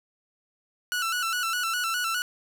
sawtooth tone with vibrato, 1401 Hz, F6, 5 cents sharp, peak -22 dBFS, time 0.92-2.22 s, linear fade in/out 0 ms, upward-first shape square, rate 4.9 Hz, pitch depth 79 cents each way, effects none

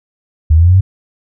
sine linear sweep, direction up, 75 to 98 Hz, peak -4 dBFS, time 0.5-0.81 s, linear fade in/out 10 ms, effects none

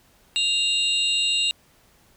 sine tone cluster, 2796 / 3769 / 4119 / 7900 Hz, F7 / A#7 / C8 / B8, +1 / +18 / -28 / 0 cents, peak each -22 / -24 / -31 / -30 dBFS, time 0.36-1.51 s, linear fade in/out 0 ms, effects pink hiss -58 dBFS RMS until 2.16 s

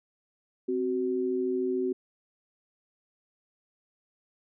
sine tone pair together, 259.8 / 373.5 Hz, C4 / F#4, -12 / +16 cents, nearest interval tritone, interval 628 cents, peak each -31 / -27 dBFS, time 0.68-1.93 s, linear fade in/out 10 ms, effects none

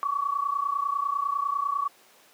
sine tone pair together, 1113 / 1143 Hz, C#6 / D6, +7 / -47 cents, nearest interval unison, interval 46 cents, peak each -28 / -27 dBFS, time 0.03-1.88 s, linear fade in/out 0 ms, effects pink hiss -56 dBFS RMS until 2.33 s + high-pass 400 Hz 12 dB/octave

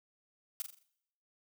blue noise with echo, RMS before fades -36 dBFS, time 0.6-0.62 s, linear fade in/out 0 ms, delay 42 ms, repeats 5, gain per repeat -7 dB, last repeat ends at 0.83 s, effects noise-tail reverb RT60 0.8 s tail -22 dB re dry

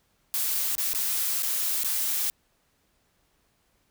blue noise with dropouts, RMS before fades -27 dBFS, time 0.34-2.3 s, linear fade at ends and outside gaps 0 ms, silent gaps 0.753-0.781 / 0.933-0.948 / 1.423-1.431 / 1.834-1.846 s, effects pink hiss -69 dBFS RMS until 3.9 s

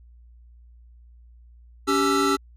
square tone cluster, 282.9 / 391.2 / 1332 Hz, C#4 / G4 / E6, +35 / -4 / +18 cents, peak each -24 dBFS, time 1.87-2.37 s, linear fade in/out 20 ms, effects added 59 Hz sine -47 dBFS peak until 2.56 s + low-pass 10000 Hz 12 dB/octave

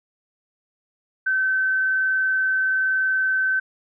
sine tone with frequency modulation, 1535 Hz, G6, 37 cents flat, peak -18 dBFS, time 1.26-3.6 s, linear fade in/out 10 ms, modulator 21.1 Hz, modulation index 0.29, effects none

